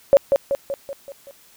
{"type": "tone with echo", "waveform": "sine", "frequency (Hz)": 555, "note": "C#5", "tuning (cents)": 2, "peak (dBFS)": -7, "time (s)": [0.13, 0.17], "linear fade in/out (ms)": 0, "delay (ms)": 190, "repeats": 6, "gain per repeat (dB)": -5, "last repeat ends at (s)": 1.31, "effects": ["white hiss -52 dBFS RMS until 1.56 s"]}